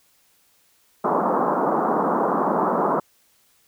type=band-pass noise; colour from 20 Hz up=white; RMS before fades=-21 dBFS; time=1.04-3 s; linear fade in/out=5 ms; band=170 to 1200 Hz; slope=48 dB/octave; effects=white hiss -61 dBFS RMS until 3.67 s